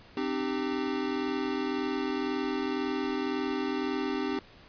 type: chord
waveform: square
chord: C minor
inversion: none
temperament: equal with one note detuned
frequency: 261.6 / 303.5 / 392 Hz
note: C4 / Eb4 / G4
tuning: 0 / -43 / 0 cents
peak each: -34 dBFS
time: 0.17-4.39 s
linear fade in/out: 2 ms
effects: pink hiss -54 dBFS RMS until 4.68 s + resampled to 11025 Hz